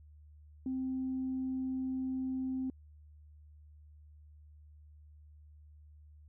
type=tone; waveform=sine; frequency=260.7 Hz; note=C4; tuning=6 cents flat; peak=-32 dBFS; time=0.66-2.7 s; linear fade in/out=2 ms; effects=tanh soft clip ceiling -28 dBFS + added 75 Hz sine -54 dBFS peak until 6.28 s